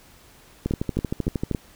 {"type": "two click trains", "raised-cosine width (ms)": 3, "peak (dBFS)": [-11, -11], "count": [4, 12], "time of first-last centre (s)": [[0.71, 1.548], [0.66, 1.513]], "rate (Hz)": [3.58, 12.9], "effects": ["pink hiss -52 dBFS RMS until 1.75 s"]}